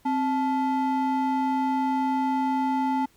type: ring-modulated tone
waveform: triangle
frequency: 567 Hz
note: C#5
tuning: 39 cents sharp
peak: -17 dBFS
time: 0.05-3.06 s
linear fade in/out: 10 ms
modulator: 304 Hz
effects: pink hiss -61 dBFS RMS until 3.16 s